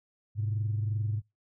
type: tone pair together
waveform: sine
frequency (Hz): 104.8 / 127.58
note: G#2 / C3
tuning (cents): +16 / -43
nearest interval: minor third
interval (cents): 341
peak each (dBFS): -27 / -36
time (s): 0.35-1.22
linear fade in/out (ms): 50
effects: noise-tail reverb RT60 0.2 s tail -24 dB re dry + tanh soft clip ceiling -22 dBFS